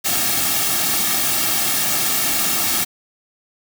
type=noise with comb filter; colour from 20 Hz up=white; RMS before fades=-19 dBFS; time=0.04-2.85 s; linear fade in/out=20 ms; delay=2 ms; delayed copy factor=-0.7; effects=none